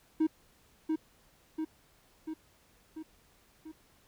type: tone with echo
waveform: triangle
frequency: 315.8 Hz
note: D#4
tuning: 26 cents sharp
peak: -21 dBFS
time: 0.2-0.27 s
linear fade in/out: 10 ms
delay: 690 ms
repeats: 5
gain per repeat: -4 dB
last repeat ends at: 3.72 s
effects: tanh soft clip ceiling -18 dBFS + pink hiss -65 dBFS RMS until 4.07 s